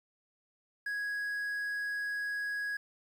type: tone with quantisation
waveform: triangle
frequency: 1661.2 Hz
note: G#6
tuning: in tune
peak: -31 dBFS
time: 0.86-2.77 s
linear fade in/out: 5 ms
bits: 10
effects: none